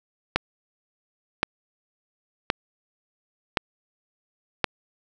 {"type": "click train", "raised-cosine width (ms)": 0.3, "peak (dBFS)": -3, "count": 5, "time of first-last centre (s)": [0.36, 4.643], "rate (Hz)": 0.934, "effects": []}